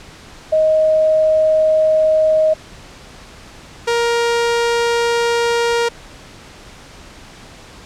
sine / sawtooth tone pair in turn, 627 / 469.7 Hz, D#5 / A#4, +13 / +13 cents, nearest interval perfect fourth, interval 500 cents, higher first, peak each -10 dBFS, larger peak neither, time 0.52-2.54 / 3.87-5.89 s, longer neither, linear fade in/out 10 ms, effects pink hiss -39 dBFS RMS until 7.85 s + low-pass 7000 Hz 12 dB/octave

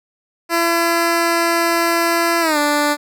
10% pulse tone with pitch glide, 337.4 to 293.7 Hz, E4 to D4, +40 to 0 cents, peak -6 dBFS, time 0.49-2.97 s, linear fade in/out 50 ms, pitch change -240 cents, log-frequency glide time 2.41-2.58 s, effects none

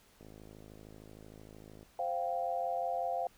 click train, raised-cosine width 2 ms, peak -39 dBFS, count 87, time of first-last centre 0.21-1.83 s, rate 53.1 Hz
sine chord, C suspended fourth, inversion none, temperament equal, 523.3 / 698.5 / 784 Hz, C5 / F5 / G5, 0 / 0 / 0 cents, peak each -38 / -34 / -38 dBFS, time 1.99-3.27 s, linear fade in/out 2 ms
effects pink hiss -64 dBFS RMS until 3.37 s

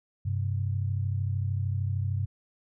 sine tone pair together, 96.91 / 130.1 Hz, G2 / C3, -19 / -9 cents, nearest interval perfect fourth, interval 510 cents, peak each -27 / -32 dBFS, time 0.25-2.26 s, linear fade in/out 10 ms, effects none

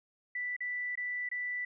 sine tone with dropouts, 1975.5 Hz, B6, in tune, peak -33 dBFS, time 0.35-1.65 s, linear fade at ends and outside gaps 5 ms, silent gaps 0.565-0.605 / 0.955-0.974 / 1.29-1.314 s, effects none

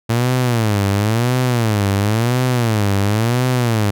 sawtooth tone with vibrato, 112.3 Hz, A2, 36 cents sharp, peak -10 dBFS, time 0.09-3.91 s, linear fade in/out 10 ms, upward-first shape sine, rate 0.96 Hz, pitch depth 220 cents each way, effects none

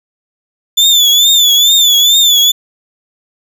35% pulse tone with vibrato, 3500 Hz, A7, 10 cents flat, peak -4 dBFS, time 0.77-2.52 s, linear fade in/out 10 ms, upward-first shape triangle, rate 2.3 Hz, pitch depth 97 cents each way, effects none

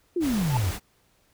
sine exponential sweep, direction down, 370 to 82.41 Hz, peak -22 dBFS, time 0.16-0.71 s, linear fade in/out 5 ms
pink noise, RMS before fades -34 dBFS, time 0.2-0.8 s, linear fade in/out 50 ms
triangle tone with exponential growth, 880 Hz, A5, in tune, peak -20 dBFS, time 0.43-0.57 s, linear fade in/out 2 ms, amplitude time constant 29 ms
effects pink hiss -65 dBFS RMS until 1.33 s

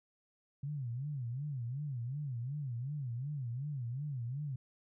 sine tone with vibrato, 132.2 Hz, C3, 18 cents sharp, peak -36 dBFS, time 0.63-4.56 s, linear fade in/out 5 ms, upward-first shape sine, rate 2.7 Hz, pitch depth 220 cents each way, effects none

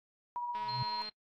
sine tone with tremolo, 964 Hz, B5, 42 cents flat, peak -33 dBFS, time 0.36-1.02 s, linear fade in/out 0 ms, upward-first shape sine, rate 16 Hz, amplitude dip 35%
click train, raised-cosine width 0.3 ms, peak -33 dBFS, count 116, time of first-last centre 0.55-1.09 s, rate 213 Hz
sine tone with exponential growth, 127.4 Hz, C3, 46 cents flat, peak -31 dBFS, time 0.56-0.83 s, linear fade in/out 5 ms, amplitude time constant 58 ms
sine tone, 4186 Hz, C8, in tune, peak -39 dBFS, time 0.68-1.1 s, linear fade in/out 10 ms
effects noise-tail reverb RT60 0.1 s tail -24 dB re dry + AAC 48 kbps

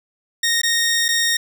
15% pulse tone with dropouts, 1856 Hz, A#6, 8 cents flat, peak -10 dBFS, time 0.43-1.37 s, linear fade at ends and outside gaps 5 ms, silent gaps 0.617-0.633 / 1.083-1.087 s, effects none

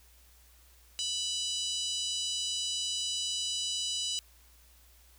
harmonic tone, 987.8 Hz, B5, in tune, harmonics 3 / 4 / 5 / 6 / 7 / 8 / 9, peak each -35 / -37 / -39 / -41 / -42 / -43 / -44 dBFS, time 0.99-4.19 s, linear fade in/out 0 ms, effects added 60 Hz sine -59 dBFS peak until 5.18 s + white hiss -62 dBFS RMS until 5.18 s

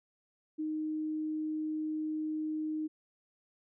sine tone, 310 Hz, D#4, 6 cents flat, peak -32 dBFS, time 0.58-2.88 s, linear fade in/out 20 ms, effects none

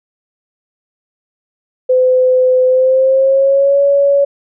sine tone with pitch glide, 510 to 562.6 Hz, C5 to C#5, -44 to +26 cents, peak -7 dBFS, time 1.89-4.25 s, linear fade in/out 10 ms, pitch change +170 cents, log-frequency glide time 2.66-3.81 s, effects none

